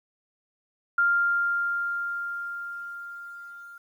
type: tone with level ramp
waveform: sine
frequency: 1396.9 Hz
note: F6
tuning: in tune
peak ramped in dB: -18 to -42 dBFS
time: 0.98-3.78 s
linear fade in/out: 5 ms
effects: 10-bit